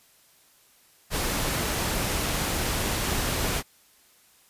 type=noise; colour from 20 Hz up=pink; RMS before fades=-27 dBFS; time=1.1-3.63 s; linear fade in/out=50 ms; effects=white hiss -59 dBFS RMS until 4.49 s + resampled to 32000 Hz